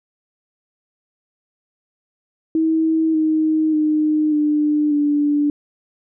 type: tone with pitch steps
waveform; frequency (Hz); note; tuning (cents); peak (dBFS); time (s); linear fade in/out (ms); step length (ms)
sine; 320.7 / 313.4 / 306.2 / 299.2 / 292.4; E4 / D#4 / D#4 / D4 / D4; -48 / +13 / -28 / +32 / -7; -14; 2.55-5.5; 2; 590
effects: none